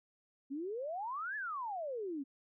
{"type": "exponential two-way sweep", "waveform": "sine", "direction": "up then down", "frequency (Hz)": [261.6, 1760, 261.6], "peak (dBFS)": -37, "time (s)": [0.5, 2.24], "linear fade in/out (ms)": 20, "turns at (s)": 1.36, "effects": []}